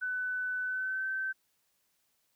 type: tone with pitch glide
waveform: sine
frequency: 1500 to 1544 Hz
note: F#6 to G6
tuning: +23 to -27 cents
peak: -31 dBFS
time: 0.01-1.33 s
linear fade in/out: 20 ms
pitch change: +50 cents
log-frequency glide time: 0.62-1.07 s
effects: white hiss -75 dBFS RMS until 2.35 s